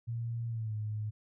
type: tone with pitch glide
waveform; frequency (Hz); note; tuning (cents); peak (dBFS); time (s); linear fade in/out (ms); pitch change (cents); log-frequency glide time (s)
sine; 116.54 to 106.87; A#2 to A2; 0 to -50; -33; 0.07-1.11; 20; -150; 0.48-0.75
effects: none